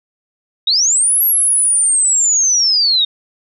sine linear two-way sweep, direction up then down, 3626 to 11650 to 3665 Hz, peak -10 dBFS, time 0.67-3.05 s, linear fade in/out 5 ms, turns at 1.23 s, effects none

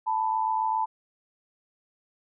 sine tone pair together, 881.7 / 989 Hz, A5 / B5, +3 / +2 cents, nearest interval major second, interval 199 cents, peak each -25 / -28 dBFS, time 0.06-0.86 s, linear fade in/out 20 ms, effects none

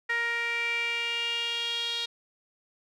sawtooth tone with band-pass filter sweep, 468.6 Hz, A#4, 9 cents sharp, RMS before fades -30 dBFS, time 0.09-2.06 s, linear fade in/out 10 ms, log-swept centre 1900 to 3600 Hz, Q 5.9, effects none

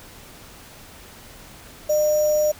sine tone with sample-and-hold, 604 Hz, D5, 48 cents sharp, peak -16 dBFS, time 1.89-2.52 s, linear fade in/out 10 ms, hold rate 6300 Hz, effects pink hiss -44 dBFS RMS until 2.59 s

